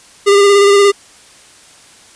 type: tone with vibrato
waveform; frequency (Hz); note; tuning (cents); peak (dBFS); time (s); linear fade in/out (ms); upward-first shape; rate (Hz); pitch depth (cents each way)
square; 402.1; G4; +44; -6; 0.26-0.92; 20; square; 17; 19
effects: white hiss -42 dBFS RMS until 2.15 s + resampled to 22050 Hz